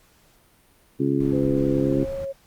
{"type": "harmonic tone", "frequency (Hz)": 69.3, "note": "C#2", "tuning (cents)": 0, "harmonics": [2, 3, 4, 5, 6], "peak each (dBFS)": [-26, -31, -22, -25, -29], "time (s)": [0.99, 2.05], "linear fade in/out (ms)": 20}
{"type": "noise", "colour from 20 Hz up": "brown", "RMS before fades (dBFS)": -35, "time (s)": [1.2, 2.25], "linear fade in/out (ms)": 5}
{"type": "tone with pitch glide", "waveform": "sine", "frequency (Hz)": [507, 546.5], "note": ["B4", "C#5"], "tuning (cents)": [45, -25], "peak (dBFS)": -27, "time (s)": [1.32, 2.33], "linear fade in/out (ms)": 20, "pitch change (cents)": 130, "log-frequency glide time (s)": [1.72, 2.13]}
{"effects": ["pink hiss -58 dBFS RMS until 2.46 s", "Opus 48 kbps"]}